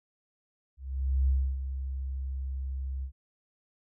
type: tone with ADSR envelope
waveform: sine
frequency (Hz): 66.5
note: C2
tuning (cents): +29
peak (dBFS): -21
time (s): 0.77-3.12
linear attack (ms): 510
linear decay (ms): 290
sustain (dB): -10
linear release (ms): 84
effects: none